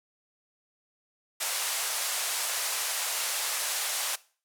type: band-pass noise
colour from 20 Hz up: white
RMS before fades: -31 dBFS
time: 1.4-4.16 s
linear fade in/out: 10 ms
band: 550 to 12000 Hz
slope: 24 dB/octave
effects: noise-tail reverb RT60 0.4 s tail -20 dB re dry